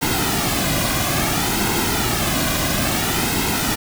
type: noise with flanger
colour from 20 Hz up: pink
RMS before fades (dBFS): -20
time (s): 0.01-3.76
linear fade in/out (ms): 20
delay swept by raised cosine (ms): 1.7 to 2.27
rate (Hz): 0.59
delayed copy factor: -0.6
effects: none